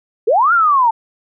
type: linear two-way sweep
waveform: sine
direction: up then down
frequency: 392 to 1433 to 879 Hz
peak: -9 dBFS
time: 0.27-0.91 s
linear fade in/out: 10 ms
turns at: 0.53 s
effects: none